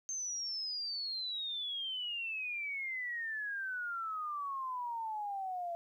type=exponential sweep; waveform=sine; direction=down; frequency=6360 to 676 Hz; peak=-36 dBFS; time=0.09-5.75 s; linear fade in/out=0 ms; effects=12-bit